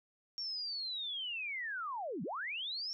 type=linear two-way sweep; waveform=sine; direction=down then up; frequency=5550 to 150 to 5550 Hz; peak=-37 dBFS; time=0.38-2.93 s; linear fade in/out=0 ms; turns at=2.23 s; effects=none